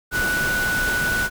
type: tone in noise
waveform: sine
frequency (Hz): 1480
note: F#6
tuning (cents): 0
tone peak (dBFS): -20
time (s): 0.11-1.3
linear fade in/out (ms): 50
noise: pink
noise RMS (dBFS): -27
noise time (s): 0.11-1.3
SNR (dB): +4
effects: none